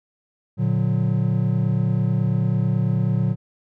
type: chord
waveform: triangle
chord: Bb augmented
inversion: none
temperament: just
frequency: 116.54 / 145.68 / 182.1 Hz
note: Bb2 / D3 / F#3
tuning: 0 / -14 / -27 cents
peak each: -19 / -21 / -21 dBFS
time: 0.57-3.36 s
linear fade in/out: 50 ms
effects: none